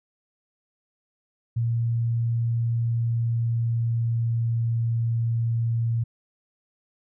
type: tone with pitch glide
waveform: sine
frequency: 116.54 to 115.67 Hz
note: A#2 to A#2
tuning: 0 to -13 cents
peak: -21 dBFS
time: 1.56-6.04 s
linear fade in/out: 10 ms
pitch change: -13 cents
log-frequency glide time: 2.82-4.77 s
effects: none